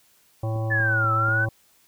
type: harmonic tone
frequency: 111 Hz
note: A2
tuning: 16 cents sharp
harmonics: 1 / 3 / 5 / 7 / 9 / 10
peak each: -24 / -36 / -33 / -37 / -45 / -45 dBFS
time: 0.43-1.49 s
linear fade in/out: 5 ms
type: click train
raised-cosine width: 3 ms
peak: -28 dBFS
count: 4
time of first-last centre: 0.56-1.286 s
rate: 4.13 Hz
type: exponential two-way sweep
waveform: sine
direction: down then up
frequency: 1760 to 1300 to 1533 Hz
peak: -20 dBFS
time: 0.7-1.46 s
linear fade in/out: 20 ms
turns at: 1.13 s
effects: white hiss -60 dBFS RMS until 1.87 s